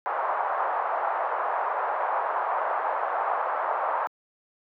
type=band-pass noise; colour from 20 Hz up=pink; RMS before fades=-27 dBFS; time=0.06-4.07 s; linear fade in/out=0 ms; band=660 to 1200 Hz; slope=24 dB/octave; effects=high-pass 400 Hz 12 dB/octave